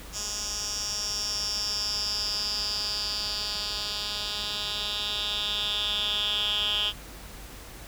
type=tone with band-pass filter sweep; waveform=10% pulse; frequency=207.7 Hz; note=G#3; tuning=in tune; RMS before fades=-30 dBFS; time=0.12-6.93 s; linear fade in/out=50 ms; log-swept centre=6200 to 3200 Hz; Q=7.2; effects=added 50 Hz sine -45 dBFS peak until 7.87 s + pink hiss -45 dBFS RMS until 7.87 s